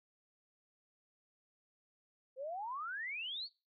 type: exponential sweep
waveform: sine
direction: up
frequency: 502 to 4626 Hz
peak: -39 dBFS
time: 2.36-3.49 s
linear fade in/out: 50 ms
effects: noise-tail reverb RT60 0.3 s tail -22 dB re dry